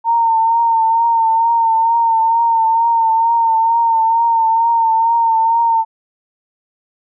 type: tone with vibrato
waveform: sine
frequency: 913 Hz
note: A#5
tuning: 36 cents flat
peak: -10 dBFS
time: 0.04-5.85 s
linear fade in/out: 50 ms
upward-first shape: triangle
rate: 2.2 Hz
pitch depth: 40 cents each way
effects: none